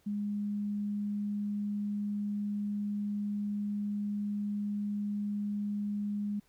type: tone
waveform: sine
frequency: 205.7 Hz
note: G#3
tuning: 16 cents flat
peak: -31 dBFS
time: 0.06-6.4 s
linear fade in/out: 10 ms
effects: pink hiss -69 dBFS RMS until 6.48 s